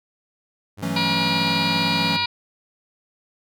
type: tone with pitch glide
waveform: sawtooth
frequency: 100.2 to 98.08 Hz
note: G2 to G2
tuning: +38 to +1 cents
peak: -31 dBFS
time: 0.77-2.26 s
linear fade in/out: 20 ms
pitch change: -37 cents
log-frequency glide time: 0.9-1.67 s
type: chord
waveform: square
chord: F# minor seventh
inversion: third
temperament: equal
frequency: 164.81 / 185 / 220 / 277.2 Hz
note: E3 / F#3 / A3 / C#4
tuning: 0 / 0 / 0 / 0 cents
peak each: -28 / -30 / -31 / -30 dBFS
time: 0.82-2.17 s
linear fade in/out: 10 ms
type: harmonic tone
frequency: 479.3 Hz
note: A#4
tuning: 48 cents sharp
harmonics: 2 / 3 / 4 / 5 / 6 / 7 / 8 / 9 / 10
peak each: -26 / -34 / -36 / -26 / -33 / -36 / -27 / -28 / -29 dBFS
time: 0.96-2.26 s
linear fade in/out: 5 ms
effects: none